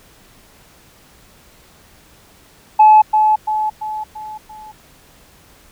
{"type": "tone with echo", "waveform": "sine", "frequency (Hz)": 859, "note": "A5", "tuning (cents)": -42, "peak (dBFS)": -3, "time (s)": [2.79, 3.02], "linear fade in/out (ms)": 10, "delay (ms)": 340, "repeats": 5, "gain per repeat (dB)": -6, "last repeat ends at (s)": 4.72, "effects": ["tanh soft clip ceiling -1 dBFS", "pink hiss -48 dBFS RMS until 5.71 s"]}